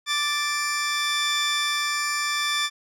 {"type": "tone pair together", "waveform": "15% pulse", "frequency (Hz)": [1173.1, 1760], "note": ["D6", "A6"], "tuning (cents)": [-2, 0], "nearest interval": "perfect fifth", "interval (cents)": 702, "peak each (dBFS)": -19, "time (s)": [0.06, 2.7], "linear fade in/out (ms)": 50, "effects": ["low-pass 10000 Hz 12 dB/octave"]}